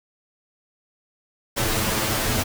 pink noise with comb filter, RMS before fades -23 dBFS, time 1.56-2.44 s, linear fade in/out 20 ms, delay 9.1 ms, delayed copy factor +1, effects none

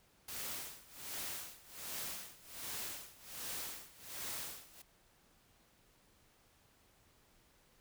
white noise with tremolo, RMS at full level -42 dBFS, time 0.28-4.82 s, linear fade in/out 5 ms, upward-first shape sine, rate 1.3 Hz, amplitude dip 90%, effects pink hiss -69 dBFS RMS until 7.8 s

